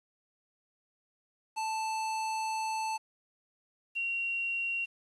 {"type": "tone pair in turn", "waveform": ["square", "sine"], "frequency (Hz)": [880, 2750], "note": ["A5", "F7"], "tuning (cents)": [0, -27], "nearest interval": "octave + minor sixth", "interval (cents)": 1973, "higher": "second", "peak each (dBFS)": [-32, -30], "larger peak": "second", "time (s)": [[1.56, 2.98], [3.95, 4.86]], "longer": "first", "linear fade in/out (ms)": 20, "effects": ["resampled to 24000 Hz", "10-bit"]}